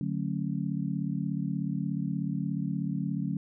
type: chord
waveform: sine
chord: D major seventh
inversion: none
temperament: just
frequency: 146.83 / 183.54 / 220.2 / 275.3 Hz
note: D3 / F#3 / A3 / C#4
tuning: 0 / -14 / +2 / -12 cents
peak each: -33 / -32 / -36 / -36 dBFS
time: 0.01-3.37 s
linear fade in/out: 2 ms
effects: none